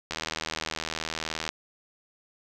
click train, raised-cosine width 0.2 ms, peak -13 dBFS, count 111, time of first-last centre 0.11-1.49 s, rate 79.7 Hz, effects none

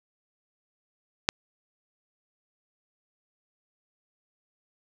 click, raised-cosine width 0.2 ms, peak -3 dBFS, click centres 1.289 s, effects none

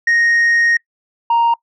sine tone pair in turn, 1864.7 / 932.4 Hz, A#6 / A#5, 0 / 0 cents, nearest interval octave, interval 1200 cents, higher first, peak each -8 dBFS, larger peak neither, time 0.07-0.77 / 1.3-1.54 s, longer first, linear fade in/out 5 ms, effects noise-tail reverb RT60 0.1 s tail -24 dB re dry + tanh soft clip ceiling -9 dBFS

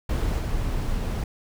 brown noise with level steps, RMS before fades -24 / -26 dBFS, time 0.09-1.24 s, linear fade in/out 5 ms, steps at 0.38 s, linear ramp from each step 10 ms, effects none

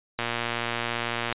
click train, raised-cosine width 0.3 ms, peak -11 dBFS, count 135, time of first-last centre 0.19-1.326 s, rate 118 Hz, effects resampled to 8000 Hz

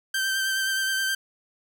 sawtooth tone with vibrato, 1560 Hz, G6, 9 cents flat, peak -20 dBFS, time 0.14-1.15 s, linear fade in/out 5 ms, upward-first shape sine, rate 9.5 Hz, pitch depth 19 cents each way, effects none

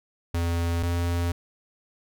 square tone pair in turn, 85 / 86.19 Hz, F2 / F2, -46 / -22 cents, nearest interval unison, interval 24 cents, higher second, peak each -24 dBFS, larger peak neither, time 0.34-0.83 / 0.83-1.32 s, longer neither, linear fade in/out 5 ms, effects none

